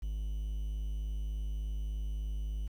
triangle tone, 51.7 Hz, G#1, 7 cents flat, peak -31 dBFS, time 0.02-2.68 s, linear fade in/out 10 ms, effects 10-bit

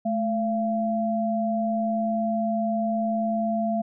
sine tone pair together, 217.2 / 682 Hz, A3 / F5, -22 / -41 cents, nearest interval octave + minor sixth, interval 1981 cents, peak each -25 dBFS, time 0.05-3.82 s, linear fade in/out 10 ms, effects none

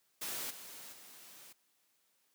white noise with level steps, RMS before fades -40 / -50 / -55 dBFS, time 0.21-1.53 s, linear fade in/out 10 ms, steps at 0.5 / 0.92 s, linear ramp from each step 10 ms, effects white hiss -75 dBFS RMS until 2.34 s + high-pass 150 Hz 12 dB/octave

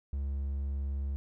triangle tone, 69.3 Hz, C#2, in tune, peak -29 dBFS, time 0.13-1.16 s, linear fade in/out 0 ms, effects none

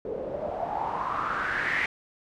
white noise with low-pass filter sweep, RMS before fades -30 dBFS, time 0.05-1.86 s, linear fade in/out 2 ms, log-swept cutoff 440 to 2100 Hz, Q 6.7, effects none

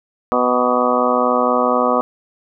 harmonic tone with a mistuned harmonic, 124.2 Hz, B2, 10 cents sharp, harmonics 2 / 3 / 4 / 5 / 6 / 7 / 8 / 9 / 10, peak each -21 / -27 / -19 / -21 / -22 / -30 / -24 / -20 / -22 dBFS, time 0.32-2.01 s, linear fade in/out 0 ms, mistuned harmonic 9, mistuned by +28 cents, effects none

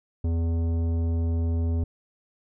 sine tone with tanh clipping, 83.2 Hz, E2, 17 cents sharp, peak -24 dBFS, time 0.24-1.84 s, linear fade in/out 5 ms, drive 13 dB, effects none

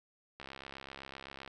click train, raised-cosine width 0.3 ms, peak -29 dBFS, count 74, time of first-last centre 0.4-1.477 s, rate 67.8 Hz, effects none

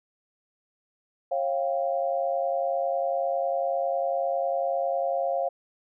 sine tone cluster, 544 / 696 / 786 Hz, C#5 / F5 / G5, -33 / -6 / +4 cents, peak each -27 / -27 / -34 dBFS, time 1.31-5.49 s, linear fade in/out 10 ms, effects none

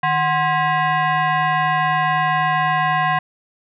sine tone with frequency modulation, 155.56 Hz, D#3, in tune, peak -15 dBFS, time 0.03-3.19 s, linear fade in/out 5 ms, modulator 896 Hz, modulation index 1.9, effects none

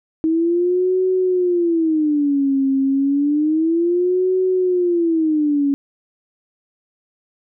sine tone with vibrato, 316.8 Hz, D#4, 31 cents sharp, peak -14 dBFS, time 0.24-5.74 s, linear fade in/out 0 ms, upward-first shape sine, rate 0.3 Hz, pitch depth 280 cents each way, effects none

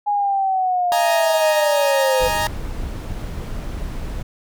sine linear sweep, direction down, 830.6 to 501 Hz, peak -16 dBFS, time 0.06-2.29 s, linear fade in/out 20 ms
sawtooth chord, D# suspended fourth, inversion none, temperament equal, 622.3 / 830.6 / 932.3 Hz, D#5 / G#5 / A#5, 0 / 0 / 0 cents, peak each -21 / -20 / -18 dBFS, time 0.92-2.47 s, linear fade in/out 0 ms
brown noise, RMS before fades -27 dBFS, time 2.2-4.23 s, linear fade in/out 10 ms
effects none

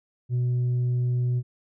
sine tone with tanh clipping, 123.5 Hz, B2, in tune, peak -22 dBFS, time 0.29-1.43 s, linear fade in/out 50 ms, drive 2 dB, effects none

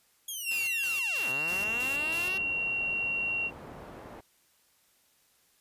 5% pulse linear two-way sweep, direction down then up, 3347 to 124.2 to 388.6 Hz, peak -27 dBFS, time 0.28-2.38 s, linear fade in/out 5 ms, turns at 1.3 s
sine tone, 2745 Hz, F7, 31 cents flat, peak -28 dBFS, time 0.44-3.51 s, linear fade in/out 50 ms
white noise with tremolo, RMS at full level -42 dBFS, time 0.51-2.32 s, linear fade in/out 2 ms, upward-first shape square, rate 3.1 Hz, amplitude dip 75%
white low-pass noise, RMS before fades -46 dBFS, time 1.5-4.21 s, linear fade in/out 10 ms, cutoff 790 Hz, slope 12 dB/octave
effects white hiss -67 dBFS RMS until 5.6 s + resampled to 32000 Hz

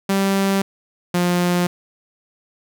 sawtooth tone pair in turn, 195.4 / 176.77 Hz, G3 / F3, -5 / +21 cents, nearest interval major second, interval 174 cents, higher first, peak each -12 dBFS, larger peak neither, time 0.09-0.62 / 1.14-1.67 s, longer neither, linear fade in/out 5 ms, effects none

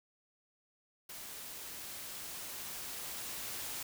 white noise with level ramp, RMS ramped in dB -47 to -41 dBFS, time 1.09-3.83 s, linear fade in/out 5 ms, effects none

